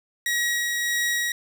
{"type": "tone with tremolo", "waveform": "sawtooth", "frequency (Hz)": 1905, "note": "A#6", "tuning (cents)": 37, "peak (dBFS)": -18, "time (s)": [0.26, 1.32], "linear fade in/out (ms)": 2, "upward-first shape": "sine", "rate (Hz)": 1.6, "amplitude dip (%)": 25, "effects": []}